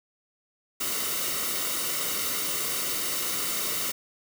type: noise with comb filter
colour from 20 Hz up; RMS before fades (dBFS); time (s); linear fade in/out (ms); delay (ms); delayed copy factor
white; -29; 0.8-3.92; 10; 1.2; -0.6
effects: none